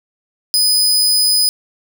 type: tone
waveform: sawtooth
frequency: 4998 Hz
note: D#8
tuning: 7 cents sharp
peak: -8 dBFS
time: 0.54-1.49 s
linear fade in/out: 0 ms
effects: none